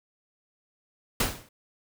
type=noise with exponential decay; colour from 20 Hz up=pink; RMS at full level=-21 dBFS; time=1.2-1.49 s; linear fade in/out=5 ms; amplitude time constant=63 ms; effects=none